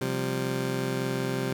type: chord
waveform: 20% pulse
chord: C suspended fourth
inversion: none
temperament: just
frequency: 130.81 / 174.42 / 196.22 Hz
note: C3 / F3 / G3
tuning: 0 / -2 / +2 cents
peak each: -25 / -30 / -29 dBFS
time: 0.01-1.53 s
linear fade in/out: 5 ms
effects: none